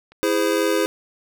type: click train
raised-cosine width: 0.3 ms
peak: -30 dBFS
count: 4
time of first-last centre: 0.12-0.534 s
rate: 7.25 Hz
type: chord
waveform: square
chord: E augmented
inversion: none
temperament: just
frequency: 329.6 / 412 / 515 Hz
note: E4 / G#4 / B#4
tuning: 0 / -14 / -28 cents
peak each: -23 dBFS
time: 0.23-0.86 s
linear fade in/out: 0 ms
effects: none